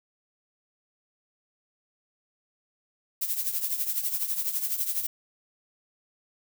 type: noise with tremolo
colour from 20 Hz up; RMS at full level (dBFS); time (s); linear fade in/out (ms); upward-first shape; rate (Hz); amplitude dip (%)
violet; -26; 3.21-5.07; 10; triangle; 12; 75
effects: none